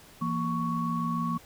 sine tone cluster, 167.9 / 234.6 / 1113 Hz, E3 / A#3 / C#6, +32 / +11 / +7 cents, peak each -31 dBFS, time 0.21-1.38 s, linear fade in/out 10 ms, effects pink hiss -53 dBFS RMS until 1.45 s

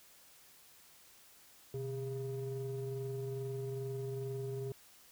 triangle ring-modulated tone, 138.59 Hz, C#3, in tune, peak -32 dBFS, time 1.74-4.72 s, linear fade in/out 2 ms, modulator 266 Hz, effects white hiss -61 dBFS RMS until 5.11 s

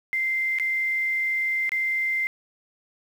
sine tone with dropouts, 2086 Hz, C7, 6 cents flat, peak -22 dBFS, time 0.13-2.27 s, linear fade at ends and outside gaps 0 ms, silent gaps 0.586-0.598 / 1.693-1.719 s, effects 8-bit

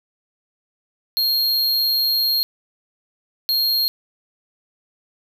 square tone bursts at uneven times, 4239 Hz, C8, 22 cents sharp, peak -17 dBFS, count 2, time 1.17-2.43 / 3.49-3.88 s, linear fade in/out 0 ms, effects none

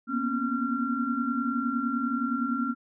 sine tone cluster, 234.8 / 245.4 / 274.3 / 1372 Hz, A#3 / B3 / C#4 / F6, +13 / -11 / -18 / -31 cents, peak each -31 dBFS, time 0.07-2.75 s, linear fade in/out 50 ms, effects none

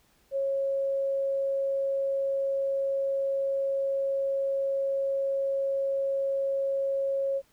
sine tone, 547 Hz, C#5, 23 cents flat, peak -25 dBFS, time 0.31-7.42 s, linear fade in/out 50 ms, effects pink hiss -65 dBFS RMS until 7.52 s

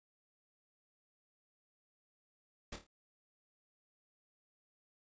pink noise with echo, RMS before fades -44 dBFS, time 2.72-2.76 s, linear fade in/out 5 ms, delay 27 ms, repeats 4, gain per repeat -7 dB, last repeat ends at 2.868 s, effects resampled to 16000 Hz

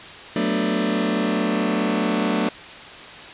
sawtooth chord, B minor seventh, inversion second, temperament just, 185.21 / 222.2 / 246.9 / 296.3 Hz, F#3 / A3 / B3 / D4, +2 / +17 / 0 / +15 cents, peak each -22 / -19 / -23 / -21 dBFS, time 0.36-2.49 s, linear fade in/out 2 ms, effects white hiss -38 dBFS RMS until 3.33 s + resampled to 8000 Hz

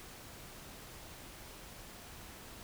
silence, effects pink hiss -51 dBFS RMS until 2.63 s

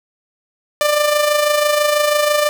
sawtooth tone with amplitude modulation, 594 Hz, D5, 20 cents sharp, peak -7 dBFS, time 0.81-2.49 s, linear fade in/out 0 ms, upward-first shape sine, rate 26.1 Hz, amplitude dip 50%, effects none

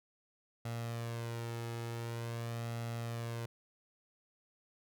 sawtooth tone with flanger, 116.54 Hz, A#2, in tune, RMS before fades -40 dBFS, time 0.65-3.46 s, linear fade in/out 5 ms, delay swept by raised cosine 1.5 to 2.34 ms, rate 0.46 Hz, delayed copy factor +0.5, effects none

